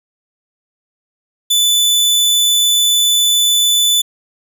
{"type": "tone", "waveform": "sawtooth", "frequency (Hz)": 3493, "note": "A7", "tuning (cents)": -13, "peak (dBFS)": -7, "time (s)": [1.5, 4.02], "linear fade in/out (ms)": 10, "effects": []}